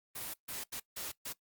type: noise bursts at uneven times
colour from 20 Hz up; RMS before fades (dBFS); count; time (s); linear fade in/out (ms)
white; -41; 5; 0.15-0.34 / 0.48-0.64 / 0.72-0.8 / 0.96-1.12 / 1.25-1.33; 10
effects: noise-tail reverb RT60 0.1 s tail -19 dB re dry + Opus 32 kbps